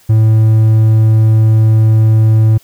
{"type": "tone", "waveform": "triangle", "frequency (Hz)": 110, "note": "A2", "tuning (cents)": 0, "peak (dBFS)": -3, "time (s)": [0.09, 2.58], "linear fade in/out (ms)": 10, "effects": ["white hiss -47 dBFS RMS until 2.63 s"]}